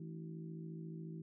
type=harmonic tone with a mistuned harmonic; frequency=54.2 Hz; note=A1; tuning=25 cents flat; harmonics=3 / 4 / 5 / 6 / 7; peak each=-45 / -55 / -61 / -53 / -56 dBFS; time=0-1.22 s; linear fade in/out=5 ms; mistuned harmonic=5; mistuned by=+84 cents; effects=none